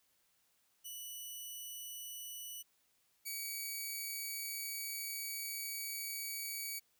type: tone pair in turn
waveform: 5% pulse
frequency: 2960 / 2267 Hz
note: F#7 / C#7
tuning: 0 / +38 cents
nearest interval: perfect fourth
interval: 462 cents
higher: first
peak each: -36 / -30 dBFS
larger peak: second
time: 0.84-2.63 / 3.25-6.8 s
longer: second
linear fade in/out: 20 ms
effects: white hiss -75 dBFS RMS until 6.99 s